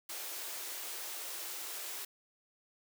white high-pass noise, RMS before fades -42 dBFS, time 0.09-2.05 s, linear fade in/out 5 ms, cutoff 310 Hz, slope 96 dB/octave, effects none

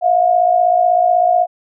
sine tone pair together, 659.3 / 715.4 Hz, E5 / F5, 0 / +41 cents, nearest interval minor second, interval 141 cents, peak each -15 / -11 dBFS, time 0.01-1.47 s, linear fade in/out 50 ms, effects none

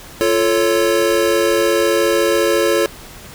square chord, F augmented, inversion none, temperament equal with one note detuned, 345.8 / 440 / 554.4 Hz, F4 / A4 / C#5, -17 / 0 / 0 cents, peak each -18 dBFS, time 0.21-2.86 s, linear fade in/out 0 ms, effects pink hiss -37 dBFS RMS until 3.34 s

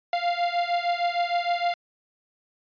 45% pulse beating tone pair, 694 / 700.5 Hz, F5 / F5, -11 / +5 cents, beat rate 6.5 Hz, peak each -26 dBFS, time 0.13-1.74 s, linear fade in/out 2 ms, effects resampled to 11025 Hz

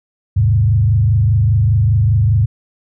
sine tone with frequency modulation, 105.7 Hz, G#2, 31 cents sharp, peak -9 dBFS, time 0.36-2.46 s, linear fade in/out 10 ms, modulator 25 Hz, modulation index 0.94, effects none

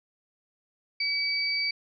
sine tone pair together, 2281 / 4630 Hz, C#7 / D8, +49 / -25 cents, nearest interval octave, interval 1226 cents, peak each -28 dBFS, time 1-1.71 s, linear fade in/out 5 ms, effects none

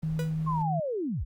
brown noise, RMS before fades -45 dBFS, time 0.02-0.63 s, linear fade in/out 10 ms
sine tone, 158 Hz, D#3, 27 cents sharp, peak -27 dBFS, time 0.03-0.8 s, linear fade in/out 5 ms
45% pulse tone with exponential decay, 490 Hz, B4, 14 cents flat, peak -30 dBFS, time 0.19-0.38 s, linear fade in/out 2 ms, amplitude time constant 41 ms
sine linear sweep, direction down, 1093 to 30.87 Hz, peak -28 dBFS, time 0.46-1.25 s, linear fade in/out 20 ms
effects none

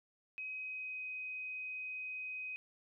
sine tone with pitch glide, 2531 to 2515 Hz, D#7 to D#7, +29 to +18 cents, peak -40 dBFS, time 0.38-2.56 s, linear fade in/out 0 ms, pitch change -11 cents, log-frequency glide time 0.48-1.02 s, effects none

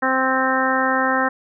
harmonic tone, 261.6 Hz, C4, in tune, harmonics 1 / 2 / 3 / 4 / 5 / 6 / 7, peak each -24 / -24 / -24 / -24 / -24 / -24 / -24 dBFS, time 0.02-1.29 s, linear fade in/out 10 ms, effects none

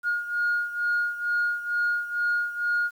sine beating tone pair, 1429 / 1431.2 Hz, F6 / F6, +39 / +42 cents, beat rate 2.2 Hz, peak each -24 / -28 dBFS, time 0.03-2.91 s, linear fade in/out 50 ms, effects tanh soft clip ceiling -18 dBFS + 9-bit

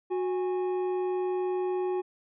triangle tone pair together, 366.6 / 823 Hz, F#4 / G#5, -16 / -16 cents, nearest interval octave + major second, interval 1400 cents, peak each -25 / -35 dBFS, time 0.1-2.02 s, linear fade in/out 20 ms, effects resampled to 8000 Hz

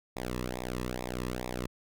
sawtooth tone with flanger, 61.9 Hz, B1, 5 cents sharp, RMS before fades -36 dBFS, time 0.16-1.67 s, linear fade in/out 5 ms, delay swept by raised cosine 0.66 to 1.36 ms, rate 2.3 Hz, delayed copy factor -1, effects none

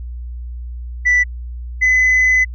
sine tone pair in turn, 1975.5 / 2018 Hz, B6 / B6, 0 / +37 cents, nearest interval unison, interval 37 cents, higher second, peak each -8 dBFS, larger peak neither, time 1.05-1.24 / 1.81-2.45 s, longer second, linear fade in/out 20 ms, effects tanh soft clip ceiling -8 dBFS + added 60 Hz sine -25 dBFS peak until 2.54 s

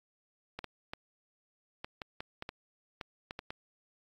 clicks, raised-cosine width 0.3 ms, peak -23 dBFS, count 12, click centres 0.59 / 0.643 / 0.935 / 1.845 / 2.018 / 2.205 / 2.424 / 2.491 / 3.012 / 3.309 / 3.391 / 3.505 s, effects AAC 48 kbps

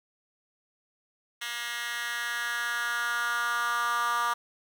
10% pulse tone with high-pass filter sweep, 237.6 Hz, A#3, 33 cents sharp, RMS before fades -30 dBFS, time 1.41-4.34 s, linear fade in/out 10 ms, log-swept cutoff 2200 to 1100 Hz, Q 3.7, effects none

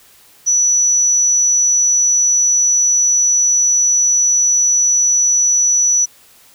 sine tone, 5920 Hz, F#8, in tune, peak -10 dBFS, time 0.46-6.06 s, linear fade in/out 20 ms, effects white hiss -47 dBFS RMS until 6.54 s

